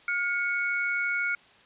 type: tone pair together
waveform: sine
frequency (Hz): 1423 / 2217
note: F6 / C#7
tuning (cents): +32 / 0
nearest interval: minor sixth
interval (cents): 768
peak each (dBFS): -28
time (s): 0.08-1.35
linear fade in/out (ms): 2
effects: white hiss -56 dBFS RMS until 1.65 s + resampled to 8000 Hz